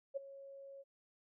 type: tone with ADSR envelope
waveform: sine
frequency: 550 Hz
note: C#5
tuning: 14 cents flat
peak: -34 dBFS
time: 0.14-0.84 s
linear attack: 27 ms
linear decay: 13 ms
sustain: -16 dB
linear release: 32 ms
effects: none